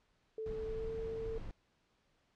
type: tone with pitch glide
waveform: sine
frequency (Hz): 440 to 448.5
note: A4 to A4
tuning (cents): 0 to +33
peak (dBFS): -38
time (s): 0.38-1.38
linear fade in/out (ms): 2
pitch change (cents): +33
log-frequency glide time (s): 0.65-0.92
type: noise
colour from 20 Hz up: brown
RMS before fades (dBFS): -45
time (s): 0.46-1.51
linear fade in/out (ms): 0
effects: pink hiss -75 dBFS RMS until 2.35 s + low-pass 5000 Hz 12 dB/octave